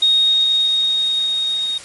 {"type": "tone with level ramp", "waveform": "sine", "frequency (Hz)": 3729, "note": "A#7", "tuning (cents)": 0, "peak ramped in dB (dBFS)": [-10, -18], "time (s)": [0.02, 1.78], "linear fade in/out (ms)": 5, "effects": ["white hiss -36 dBFS RMS until 1.84 s", "MP3 48 kbps"]}